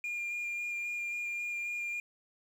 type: tone with vibrato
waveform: sine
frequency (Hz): 2409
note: D7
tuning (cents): +43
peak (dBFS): -31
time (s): 0.04-2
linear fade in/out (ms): 2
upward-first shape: square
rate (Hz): 3.7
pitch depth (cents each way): 8
effects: tanh soft clip ceiling -33 dBFS + 10-bit